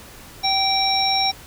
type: harmonic tone with a mistuned harmonic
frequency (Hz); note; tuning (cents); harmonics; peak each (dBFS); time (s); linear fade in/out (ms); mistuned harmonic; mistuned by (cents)
777; G5; -16; 1 / 3 / 5 / 7; -21 / -27 / -23 / -21; 0.43-1.32; 20; 7; +29
effects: pink hiss -42 dBFS RMS until 1.46 s